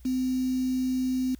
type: tone with quantisation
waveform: sine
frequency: 256.7 Hz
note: C4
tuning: 33 cents flat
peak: -24 dBFS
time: 0.05-1.35 s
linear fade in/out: 5 ms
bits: 7
effects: added 60 Hz sine -47 dBFS peak until 1.39 s + white hiss -63 dBFS RMS until 1.39 s